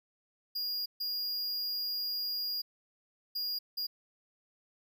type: tone bursts at uneven times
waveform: square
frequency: 4844 Hz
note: D#8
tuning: 47 cents flat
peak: -33 dBFS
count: 4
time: 0.55-0.86 / 1-2.62 / 3.35-3.59 / 3.77-3.87 s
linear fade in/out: 10 ms
effects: none